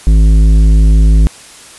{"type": "tone with tanh clipping", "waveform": "sine", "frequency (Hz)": 53, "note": "G#1", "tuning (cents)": 36, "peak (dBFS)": -5, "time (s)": [0.07, 1.27], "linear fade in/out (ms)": 0, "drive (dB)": 11, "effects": ["white hiss -35 dBFS RMS until 1.78 s", "resampled to 24000 Hz"]}